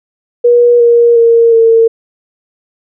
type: tone with pitch steps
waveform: sine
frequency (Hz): 480.6 / 471.8 / 463.2 / 454.7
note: B4 / A#4 / A#4 / A#4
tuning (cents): -47 / +21 / -11 / -43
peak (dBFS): -3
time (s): 0.44-1.88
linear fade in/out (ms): 10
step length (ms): 360
effects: none